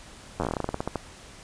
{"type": "slowing click train", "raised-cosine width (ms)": 1, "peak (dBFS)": -13, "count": 17, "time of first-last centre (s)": [0.4, 0.957], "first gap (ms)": 10, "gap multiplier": 1.15, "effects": ["pink hiss -47 dBFS RMS until 1.43 s", "resampled to 22050 Hz"]}